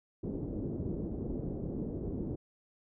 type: low-pass noise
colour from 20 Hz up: white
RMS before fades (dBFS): -37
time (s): 0.23-2.36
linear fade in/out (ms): 10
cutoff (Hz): 380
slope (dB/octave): 24
effects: none